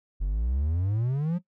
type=exponential sweep; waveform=triangle; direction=up; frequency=43.74 to 182.2 Hz; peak=-22 dBFS; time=0.2-1.39 s; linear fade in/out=20 ms; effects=noise-tail reverb RT60 0.1 s tail -17 dB re dry